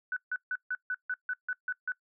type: tone bursts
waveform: sine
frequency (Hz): 1495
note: F#6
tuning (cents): +17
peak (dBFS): -29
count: 10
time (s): 0.12-1.92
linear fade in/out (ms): 2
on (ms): 45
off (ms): 150
effects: noise-tail reverb RT60 0.1 s tail -22 dB re dry